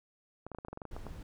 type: clicks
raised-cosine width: 1 ms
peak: -28 dBFS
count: 12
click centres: 0.466 / 0.517 / 0.548 / 0.586 / 0.649 / 0.684 / 0.73 / 0.774 / 0.818 / 0.853 / 0.965 / 1.067 s
type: noise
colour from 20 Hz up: brown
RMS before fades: -44 dBFS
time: 0.91-1.23 s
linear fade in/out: 5 ms
effects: none